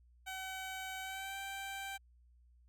15% pulse tone with pitch glide, 759 to 782.1 Hz, F#5 to G5, +44 to -4 cents, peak -35 dBFS, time 0.26-1.98 s, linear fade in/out 20 ms, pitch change +52 cents, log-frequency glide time 1.01-1.37 s, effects added 60 Hz sine -62 dBFS peak until 2.68 s

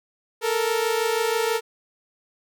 sawtooth tone pair together, 440 / 466.2 Hz, A4 / A#4, 0 / 0 cents, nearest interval minor second, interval 100 cents, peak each -20 dBFS, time 0.41-1.61 s, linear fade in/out 50 ms, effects none

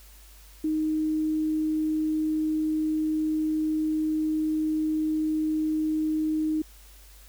sine tone, 311.1 Hz, D#4, in tune, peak -23 dBFS, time 0.64-6.62 s, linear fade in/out 5 ms, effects added 50 Hz sine -49 dBFS peak until 7.28 s + white hiss -54 dBFS RMS until 7.28 s

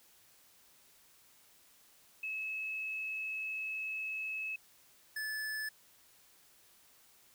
sine / square tone pair in turn, 2588 / 1733.8 Hz, E7 / A6, -32 / -26 cents, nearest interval perfect fifth, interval 694 cents, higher first, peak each -36 / -37 dBFS, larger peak first, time 2.23-4.56 / 5.16-5.69 s, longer first, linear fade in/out 5 ms, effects white hiss -64 dBFS RMS until 7.34 s

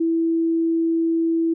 sine tone, 329.6 Hz, E4, in tune, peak -17 dBFS, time 0-1.54 s, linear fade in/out 10 ms, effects none

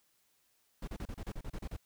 brown noise bursts, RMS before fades -40 dBFS, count 11, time 0.82-1.766 s, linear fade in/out 5 ms, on 56 ms, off 33 ms, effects white hiss -73 dBFS RMS until 1.85 s

